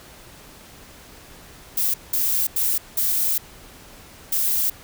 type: noise bursts at uneven times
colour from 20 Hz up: violet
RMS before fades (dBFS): -21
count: 5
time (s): 1.77-1.94 / 2.13-2.47 / 2.56-2.78 / 2.97-3.38 / 4.32-4.7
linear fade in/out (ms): 5
effects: pink hiss -45 dBFS RMS until 4.83 s